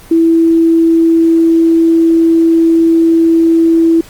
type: tone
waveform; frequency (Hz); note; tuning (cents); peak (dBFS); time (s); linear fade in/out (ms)
sine; 329.6; E4; 0; -5; 0.11-4.01; 5
effects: pink hiss -37 dBFS RMS until 4.09 s + Opus 24 kbps